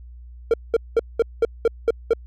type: tone bursts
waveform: triangle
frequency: 459.2 Hz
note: A#4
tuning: 26 cents flat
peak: -11 dBFS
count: 8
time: 0.51-2.134 s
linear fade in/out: 2 ms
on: 28 ms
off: 200 ms
effects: added 60 Hz sine -38 dBFS peak until 2.26 s